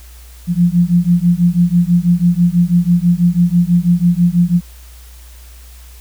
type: beating tone pair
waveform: sine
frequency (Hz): 171.5 / 177.6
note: F3 / F3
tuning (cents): -31 / +29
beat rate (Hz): 6.1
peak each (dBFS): -12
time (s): 0.47-4.61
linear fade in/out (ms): 50
effects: added 60 Hz sine -35 dBFS peak until 6 s + white hiss -44 dBFS RMS until 6 s